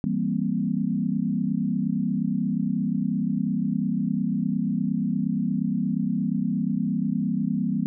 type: chord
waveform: sine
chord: C dominant seventh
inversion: first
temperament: equal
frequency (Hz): 164.81 / 196 / 233.1 / 261.6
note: E3 / G3 / Bb3 / C4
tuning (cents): 0 / 0 / 0 / 0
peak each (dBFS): -29 / -26 / -27 / -30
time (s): 0.04-7.86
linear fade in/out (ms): 0
effects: none